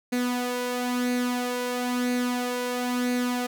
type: tone with flanger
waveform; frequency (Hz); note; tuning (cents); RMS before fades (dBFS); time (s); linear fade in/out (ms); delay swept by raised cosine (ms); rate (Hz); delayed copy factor
sawtooth; 246.9; B3; 0; -27; 0.12-3.47; 10; 0.46 to 1.96; 1; +0.55
effects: none